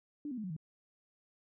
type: tone with pitch steps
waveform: sine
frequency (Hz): 293.7 / 251.3 / 215 / 183.95 / 157.39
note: D4 / B3 / A3 / F#3 / D#3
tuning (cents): 0 / +30 / -40 / -10 / +20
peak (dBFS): -37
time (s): 0.25-0.565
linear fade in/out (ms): 2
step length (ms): 63
effects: none